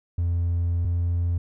triangle tone pair in turn, 86.1 / 86.57 Hz, F2 / F2, -24 / -15 cents, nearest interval unison, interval 9 cents, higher second, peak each -18 dBFS, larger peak neither, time 0.18-0.85 / 0.85-1.38 s, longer first, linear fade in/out 5 ms, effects tanh soft clip ceiling -16 dBFS

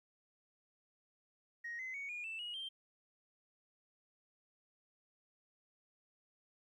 sine tone with pitch steps, 1877 / 2047 / 2232 / 2434 / 2654 / 2895 / 3157 Hz, A#6 / C7 / C#7 / D#7 / E7 / F#7 / G7, +11 / -38 / +11 / -39 / +11 / -38 / +12 cents, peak -40 dBFS, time 1.64-2.69 s, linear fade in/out 10 ms, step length 150 ms, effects tanh soft clip ceiling -38 dBFS + 13-bit

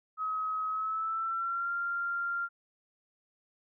sine tone with pitch glide, 1274 to 1389.3 Hz, D#6 to F6, +41 to -9 cents, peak -30 dBFS, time 0.17-2.49 s, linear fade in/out 50 ms, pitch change +150 cents, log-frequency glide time 0.69-1.71 s, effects none

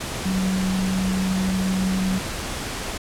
sine tone in noise, 188.3 Hz, F#3, 31 cents sharp, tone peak -20 dBFS, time 0.25-2.19 s, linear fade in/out 10 ms, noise pink, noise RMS -29 dBFS, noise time 0-2.98 s, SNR +6 dB, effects low-pass 10000 Hz 12 dB/octave

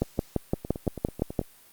two click trains, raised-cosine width 2 ms, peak -10 / -21 dBFS, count 9 / 9, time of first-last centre 0.02-1.392 / 0.54-1.414 s, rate 5.83 / 9.15 Hz, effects white hiss -55 dBFS RMS until 1.72 s + Opus 48 kbps

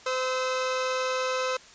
sawtooth tone pair together, 514.3 / 1296 Hz, C5 / E6, -30 / -30 cents, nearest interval octave + major third, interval 1600 cents, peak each -23 / -28 dBFS, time 0.06-1.57 s, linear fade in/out 5 ms, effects white hiss -50 dBFS RMS until 1.74 s + resampled to 16000 Hz

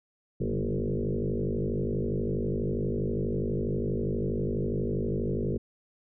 sine tone with frequency modulation, 127.9 Hz, C3, 39 cents flat, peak -26 dBFS, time 0.4-5.58 s, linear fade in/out 10 ms, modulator 52.3 Hz, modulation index 6.5, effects none

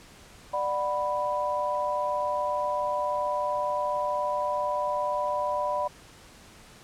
sine chord, B minor, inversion first, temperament equal with one note detuned, 592.8 / 740 / 987.8 Hz, D5 / F#5 / B5, +16 / 0 / 0 cents, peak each -29 / -34 / -28 dBFS, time 0.53-5.88 s, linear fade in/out 10 ms, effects pink hiss -51 dBFS RMS until 6.83 s + low-pass 10000 Hz 12 dB/octave

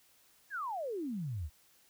sine exponential sweep, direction down, 1761 to 67 Hz, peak -35 dBFS, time 0.5-1.5 s, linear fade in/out 50 ms, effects white hiss -66 dBFS RMS until 1.89 s

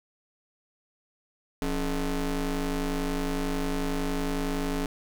30% pulse ring-modulated tone, 150.5 Hz, D3, 43 cents sharp, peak -21 dBFS, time 1.62-4.86 s, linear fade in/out 0 ms, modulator 125 Hz, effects none

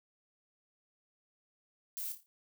violet noise with echo, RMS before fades -40 dBFS, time 1.97-2.12 s, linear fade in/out 0 ms, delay 28 ms, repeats 5, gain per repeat -7 dB, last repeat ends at 2.26 s, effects none

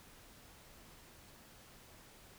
silence, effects pink hiss -59 dBFS RMS until 2.38 s

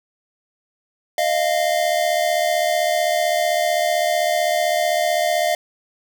square tone pair together, 618.3 / 694 Hz, D#5 / F5, -11 / -11 cents, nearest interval major second, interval 200 cents, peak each -21 / -20 dBFS, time 1.18-5.55 s, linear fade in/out 2 ms, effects none

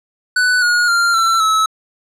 square tone with pitch steps, 1491 / 1440.2 / 1391.2 / 1343.8 / 1298 Hz, F#6 / F#6 / F6 / E6 / E6, +13 / -47 / -7 / +33 / -27 cents, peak -12 dBFS, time 0.36-1.66 s, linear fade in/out 5 ms, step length 260 ms, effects low-pass 9000 Hz 12 dB/octave

